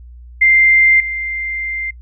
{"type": "tone with level steps", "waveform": "sine", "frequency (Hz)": 2093, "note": "C7", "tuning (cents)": 0, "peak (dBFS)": [-7, -19], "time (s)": [0.41, 1.91], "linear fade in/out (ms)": 10, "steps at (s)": 1, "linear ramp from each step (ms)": 2, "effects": ["noise-tail reverb RT60 0.1 s tail -25 dB re dry", "added 60 Hz sine -34 dBFS peak until 2.01 s"]}